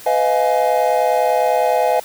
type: chord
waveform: triangle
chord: F half-diminished seventh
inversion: second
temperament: just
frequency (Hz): 502.9 / 628.6 / 698.5 / 838.1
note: Cb5 / Eb5 / F5 / Ab5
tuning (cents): +31 / +18 / 0 / +16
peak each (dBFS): -17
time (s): 0.06-2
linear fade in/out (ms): 5
effects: white hiss -38 dBFS RMS until 2.04 s